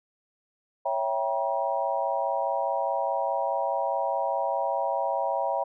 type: chord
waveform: sine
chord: C# diminished seventh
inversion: none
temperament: equal with one note detuned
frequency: 554.4 / 659.3 / 784 / 954.7 Hz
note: C#5 / E5 / G5 / Bb5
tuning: 0 / 0 / 0 / +41 cents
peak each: -30 dBFS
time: 0.85-5.64 s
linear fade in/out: 10 ms
effects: none